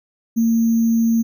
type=tone with sample-and-hold; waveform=sine; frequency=228.4 Hz; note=A#3; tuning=35 cents flat; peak=-13 dBFS; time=0.36-1.23 s; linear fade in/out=20 ms; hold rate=6300 Hz; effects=none